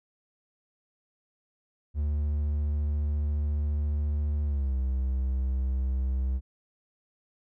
triangle tone with pitch glide, 73.8 to 64.99 Hz, D2 to C2, +9 to -11 cents, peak -23 dBFS, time 1.94-6.41 s, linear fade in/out 50 ms, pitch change -220 cents, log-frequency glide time 4.44-4.76 s, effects none

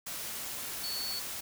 sine tone in noise, 4435 Hz, C#8, in tune, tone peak -35 dBFS, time 0.83-1.2 s, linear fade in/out 10 ms, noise white, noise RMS -39 dBFS, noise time 0.06-1.41 s, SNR +1 dB, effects none

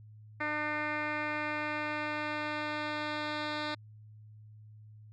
10% pulse tone with low-pass filter sweep, 301.2 Hz, D4, 44 cents sharp, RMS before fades -35 dBFS, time 0.4-3.75 s, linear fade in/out 10 ms, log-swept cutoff 2100 to 3600 Hz, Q 3.4, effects added 107 Hz sine -50 dBFS peak until 5.12 s

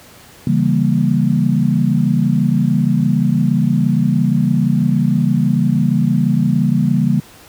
sine chord, C# diminished seventh, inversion none, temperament equal, 138.59 / 164.81 / 196 / 233.1 Hz, C#3 / E3 / G3 / Bb3, 0 / 0 / 0 / 0 cents, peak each -17 dBFS, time 0.47-7.2 s, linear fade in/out 2 ms, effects pink hiss -42 dBFS RMS until 7.48 s + high-pass 60 Hz 12 dB/octave

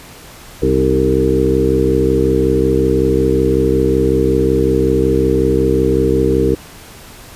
harmonic tone with a mistuned harmonic, 65.41 Hz, C2, in tune, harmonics 1 / 2 / 3 / 4 / 5 / 6 / 7, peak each -19 / -20 / -22 / -21 / -18 / -16 / -16 dBFS, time 0.62-6.55 s, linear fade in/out 5 ms, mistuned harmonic 5, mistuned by -40 cents, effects pink hiss -37 dBFS RMS until 7.35 s + resampled to 32000 Hz

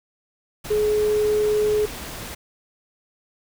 sine tone in noise, 423.1 Hz, G#4, 32 cents sharp, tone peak -17 dBFS, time 0.7-1.86 s, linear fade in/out 10 ms, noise pink, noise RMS -34 dBFS, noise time 0.64-2.35 s, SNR +14 dB, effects none

